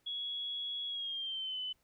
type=tone with pitch glide; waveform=sine; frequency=3348 to 3017 Hz; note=G#7 to F#7; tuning=+13 to +33 cents; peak=-36 dBFS; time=0.06-1.73 s; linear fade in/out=10 ms; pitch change=-180 cents; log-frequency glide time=0.87-1.59 s; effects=pink hiss -75 dBFS RMS until 1.83 s